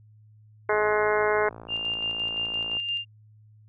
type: harmonic tone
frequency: 211.5 Hz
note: G#3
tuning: 32 cents sharp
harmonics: 2 / 3 / 4 / 5 / 6 / 7 / 8 / 9 / 10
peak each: -24 / -28 / -30 / -30 / -35 / -30 / -34 / -36 / -34 dBFS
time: 0.69-1.49 s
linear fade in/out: 5 ms
type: click train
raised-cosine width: 1 ms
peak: -27 dBFS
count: 116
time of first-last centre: 0.73-2.769 s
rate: 56.4 Hz
type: tone with tremolo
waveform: sine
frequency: 2800 Hz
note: F7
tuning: 4 cents sharp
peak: -25 dBFS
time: 1.68-3.05 s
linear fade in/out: 50 ms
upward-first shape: square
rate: 5.8 Hz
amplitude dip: 35%
effects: added 107 Hz sine -51 dBFS peak until 3.68 s